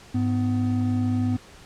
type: tone pair together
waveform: triangle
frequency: 102.88 / 250.7 Hz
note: G#2 / B3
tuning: -16 / +26 cents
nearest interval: octave + minor third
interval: 1542 cents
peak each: -22 / -21 dBFS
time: 0.14-1.37 s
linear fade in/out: 10 ms
effects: pink hiss -48 dBFS RMS until 1.65 s + low-pass 8000 Hz 12 dB/octave